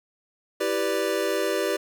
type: chord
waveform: square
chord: E minor seventh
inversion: none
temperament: equal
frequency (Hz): 329.6 / 392 / 493.9 / 587.3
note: E4 / G4 / B4 / D5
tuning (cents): 0 / 0 / 0 / 0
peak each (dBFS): -32 / -28 / -30 / -29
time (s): 0.6-1.77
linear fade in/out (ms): 10
effects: none